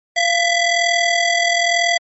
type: ring-modulated tone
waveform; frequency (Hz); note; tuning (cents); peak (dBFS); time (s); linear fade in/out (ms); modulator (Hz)
sawtooth; 1339; E6; +27; -7; 0.16-1.98; 10; 649
effects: MP3 32 kbps